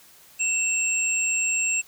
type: tone pair together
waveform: sine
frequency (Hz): 2672 / 7558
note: E7 / A#8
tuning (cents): +23 / +23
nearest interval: octave + tritone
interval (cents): 1800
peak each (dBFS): -24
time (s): 0.39-1.82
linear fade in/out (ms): 20
effects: white hiss -52 dBFS RMS until 1.87 s